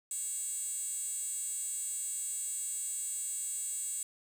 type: tone with high-pass filter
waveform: 10% pulse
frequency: 554.4 Hz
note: C#5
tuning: in tune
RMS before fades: -37 dBFS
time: 0.11-4.03 s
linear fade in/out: 2 ms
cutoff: 8000 Hz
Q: 5.2
effects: none